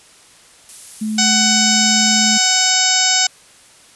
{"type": "noise", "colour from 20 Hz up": "violet", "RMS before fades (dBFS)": -31, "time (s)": [0.69, 2.7], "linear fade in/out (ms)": 0}
{"type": "tone", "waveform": "sine", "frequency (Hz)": 215.7, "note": "A3", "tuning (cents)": -34, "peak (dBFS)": -18, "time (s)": [1.01, 2.38], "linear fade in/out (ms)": 10}
{"type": "harmonic tone", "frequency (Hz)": 747, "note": "F#5", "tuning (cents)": 16, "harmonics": [1, 2, 3, 4, 5, 6, 7, 8, 9, 10], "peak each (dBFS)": [-23, -23, -23, -22, -22, -24, -18, -21, -23, -19], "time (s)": [1.18, 3.27], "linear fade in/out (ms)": 5}
{"effects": ["white hiss -46 dBFS RMS until 3.95 s", "resampled to 24000 Hz"]}